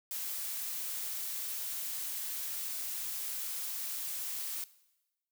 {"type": "noise", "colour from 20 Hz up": "blue", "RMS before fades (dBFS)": -38, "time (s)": [0.11, 4.64], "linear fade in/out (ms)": 2, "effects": ["noise-tail reverb RT60 1.0 s tail -19 dB re dry"]}